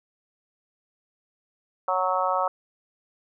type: harmonic tone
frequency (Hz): 185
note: F#3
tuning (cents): 0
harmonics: 3 / 4 / 5 / 6 / 7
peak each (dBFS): -28 / -28 / -28 / -28 / -28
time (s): 1.88-2.48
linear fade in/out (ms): 2
effects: none